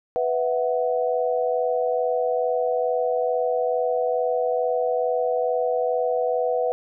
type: chord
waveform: sine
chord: B suspended fourth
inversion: none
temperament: just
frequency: 493.9 / 658.5 / 740.8 Hz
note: B4 / E5 / F#5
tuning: 0 / -2 / +2 cents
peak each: -22 / -26 / -27 dBFS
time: 0.16-6.72 s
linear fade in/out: 0 ms
effects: none